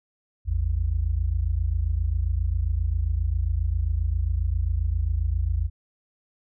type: tone pair together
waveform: sine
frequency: 55.43 / 82.9 Hz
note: A1 / E2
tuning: +13 / +10 cents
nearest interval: perfect fifth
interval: 697 cents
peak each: -24 dBFS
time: 0.45-5.7 s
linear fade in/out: 50 ms
effects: none